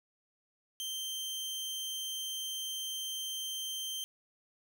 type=tone; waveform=sawtooth; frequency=3136 Hz; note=G7; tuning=in tune; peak=-33 dBFS; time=0.8-4.04 s; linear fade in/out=0 ms; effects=none